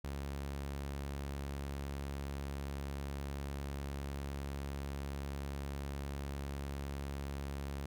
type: tone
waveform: sawtooth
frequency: 69.8 Hz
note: C#2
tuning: 13 cents sharp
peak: -35 dBFS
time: 0.04-7.86 s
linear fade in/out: 5 ms
effects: none